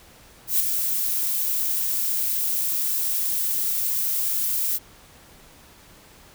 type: noise with ADSR envelope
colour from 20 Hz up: violet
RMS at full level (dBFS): -18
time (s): 0.47-4.79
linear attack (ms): 130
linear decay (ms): 5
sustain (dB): -6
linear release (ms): 33
effects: pink hiss -50 dBFS RMS until 6.34 s